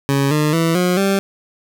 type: tone with pitch steps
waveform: 20% pulse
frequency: 138.59 / 151.13 / 164.81 / 179.73 / 196 Hz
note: C#3 / D3 / E3 / F3 / G3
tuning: 0 / +50 / 0 / +50 / 0 cents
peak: -9 dBFS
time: 0.09-1.19 s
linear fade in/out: 0 ms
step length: 220 ms
effects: none